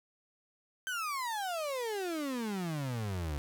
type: exponential sweep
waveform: 35% pulse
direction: down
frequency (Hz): 1568 to 70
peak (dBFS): -32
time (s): 0.87-3.38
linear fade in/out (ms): 0
effects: none